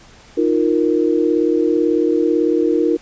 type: chord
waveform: sine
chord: Eb suspended second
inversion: none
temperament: equal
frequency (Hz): 311.1 / 349.2 / 466.2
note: Eb4 / F4 / Bb4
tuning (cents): 0 / 0 / 0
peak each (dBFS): -17 / -17 / -18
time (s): 0.37-2.97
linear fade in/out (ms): 10
effects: pink hiss -45 dBFS RMS until 3.01 s + resampled to 16000 Hz